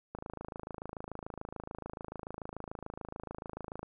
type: click train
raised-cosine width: 1 ms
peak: -26 dBFS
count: 100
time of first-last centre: 0.15-3.83 s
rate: 26.9 Hz
effects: none